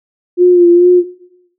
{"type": "tone with vibrato", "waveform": "sine", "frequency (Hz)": 352.4, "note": "F4", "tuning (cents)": 16, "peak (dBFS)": -3, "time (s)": [0.37, 1.04], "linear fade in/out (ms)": 50, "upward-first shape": "sine", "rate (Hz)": 2.3, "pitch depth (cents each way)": 35, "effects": ["noise-tail reverb RT60 0.8 s tail -17 dB re dry"]}